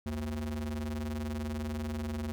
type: ring-modulated tone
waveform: square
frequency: 73.42 Hz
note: D2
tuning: in tune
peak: -31 dBFS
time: 0.06-2.32 s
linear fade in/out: 0 ms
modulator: 157 Hz
effects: none